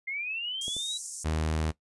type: linear sweep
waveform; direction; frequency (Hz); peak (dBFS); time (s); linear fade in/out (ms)
sine; up; 2083 to 3951; -31; 0.07-0.98; 10
type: band-pass noise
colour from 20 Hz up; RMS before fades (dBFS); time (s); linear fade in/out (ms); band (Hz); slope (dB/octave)
pink; -40; 0.61-1.24; 5; 6000 to 10000; 48
type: clicks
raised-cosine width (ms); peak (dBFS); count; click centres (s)
2; -29 / -30; 2; 0.681 / 0.766
type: tone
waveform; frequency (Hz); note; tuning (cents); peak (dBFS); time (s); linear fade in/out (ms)
sawtooth; 78.6; D#2; +18; -23; 1.24-1.72; 20
effects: noise-tail reverb RT60 0.1 s tail -18 dB re dry + resampled to 24000 Hz

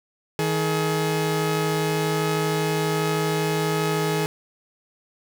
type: tone pair together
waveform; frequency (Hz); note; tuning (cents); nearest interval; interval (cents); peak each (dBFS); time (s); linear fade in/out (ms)
sawtooth; 158.8 / 423.9; D#3 / G#4; +36 / +35; octave + perfect fourth; 1699; -20; 0.39-4.26; 0
effects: none

